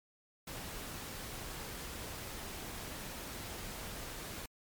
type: noise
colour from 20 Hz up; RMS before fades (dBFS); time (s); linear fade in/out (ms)
pink; -44; 0.47-4.46; 5
effects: MP3 96 kbps